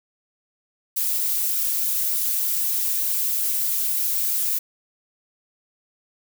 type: noise with flanger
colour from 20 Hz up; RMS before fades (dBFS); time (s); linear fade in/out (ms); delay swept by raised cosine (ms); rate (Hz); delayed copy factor
violet; -23; 0.96-4.59; 10; 1.3 to 7.2; 3.3; +0.9
effects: none